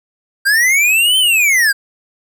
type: linear two-way sweep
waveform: square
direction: up then down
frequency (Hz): 1558 to 3114 to 1558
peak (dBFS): -10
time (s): 0.45-1.73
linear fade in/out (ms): 20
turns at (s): 1.18
effects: none